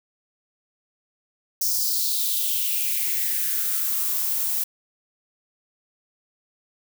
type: noise with high-pass filter sweep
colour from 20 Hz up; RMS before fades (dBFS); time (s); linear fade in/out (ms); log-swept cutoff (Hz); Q
violet; -24; 1.61-4.64; 5; 5700 to 740; 4.1
effects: none